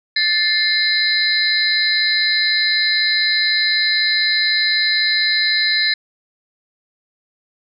sine tone cluster, 1755 / 2110 / 3956 / 4136 / 4950 Hz, A6 / C7 / B7 / C8 / D#8, -5 / +14 / +2 / -21 / -10 cents, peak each -19 / -22 / -20 / -19 / -27 dBFS, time 0.16-5.94 s, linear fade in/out 5 ms, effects none

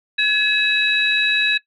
sine tone cluster, 1692 / 2575 / 3890 Hz, G#6 / E7 / B7, +32 / -41 / -27 cents, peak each -19 dBFS, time 0.18-1.58 s, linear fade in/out 10 ms, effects noise-tail reverb RT60 0.1 s tail -19 dB re dry + tanh soft clip ceiling -5 dBFS

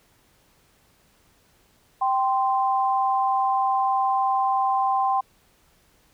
sine tone pair together, 781.2 / 1042 Hz, G5 / C6, -6 / -7 cents, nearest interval perfect fourth, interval 499 cents, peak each -21 / -23 dBFS, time 2.01-5.21 s, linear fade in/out 10 ms, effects pink hiss -61 dBFS RMS until 6.13 s

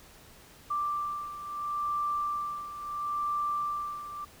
sine beating tone pair, 1177 / 1177.74 Hz, D6 / D6, +3 / +5 cents, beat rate 0.74 Hz, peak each -31 / -36 dBFS, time 0.7-4.25 s, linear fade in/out 10 ms, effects pink hiss -54 dBFS RMS until 4.4 s

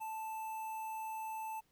square tone with notch filter, 880 Hz, A5, in tune, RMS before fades -42 dBFS, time 0-1.61 s, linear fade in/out 20 ms, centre 4500 Hz, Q 0.63, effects pink hiss -75 dBFS RMS until 1.71 s

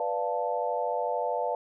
sine chord, B half-diminished seventh, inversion none, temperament equal, 493.9 / 587.3 / 698.5 / 880 Hz, B4 / D5 / F5 / A5, 0 / 0 / 0 / 0 cents, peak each -32 dBFS, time 0-1.55 s, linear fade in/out 2 ms, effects none

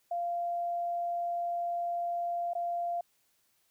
sine tone with dropouts, 693 Hz, F5, 14 cents flat, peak -30 dBFS, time 0.11-3.01 s, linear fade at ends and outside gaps 5 ms, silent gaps 2.535-2.551 s, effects white hiss -72 dBFS RMS until 3.7 s

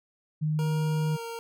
sine tone, 153.8 Hz, D#3, 20 cents flat, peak -24 dBFS, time 0.41-1.17 s, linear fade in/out 20 ms
25% pulse tone with pitch glide, 471.4 to 462.2 Hz, A#4 to A#4, +19 to -15 cents, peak -31 dBFS, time 0.59-1.39 s, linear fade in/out 0 ms, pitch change -34 cents, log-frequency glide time 1.11-1.21 s
effects none

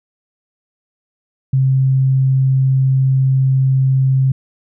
sine tone, 132.8 Hz, C3, 26 cents sharp, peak -10 dBFS, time 1.53-4.32 s, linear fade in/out 5 ms, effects none

